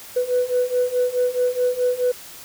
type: beating tone pair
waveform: sine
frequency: 493.9 / 498.6 Hz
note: B4 / B4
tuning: 0 / +16 cents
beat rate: 4.7 Hz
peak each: -21 / -19 dBFS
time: 0.16-2.12 s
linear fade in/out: 10 ms
effects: tanh soft clip ceiling -12 dBFS + white hiss -40 dBFS RMS until 2.44 s